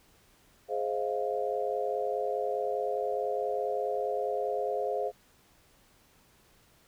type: chord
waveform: sine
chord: F minor seventh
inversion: first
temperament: just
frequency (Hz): 419.1 / 523.8 / 628.6 / 698.5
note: Ab4 / C5 / Eb5 / F5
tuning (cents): +16 / +2 / +18 / 0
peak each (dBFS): -33 / -33 / -37 / -34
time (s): 0.68-5.12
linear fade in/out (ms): 50
effects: pink hiss -63 dBFS RMS until 6.87 s